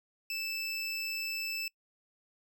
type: tone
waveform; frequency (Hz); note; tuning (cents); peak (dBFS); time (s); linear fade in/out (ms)
25% pulse; 2637; E7; 0; -30; 0.3-1.68; 2
effects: noise-tail reverb RT60 0.1 s tail -25 dB re dry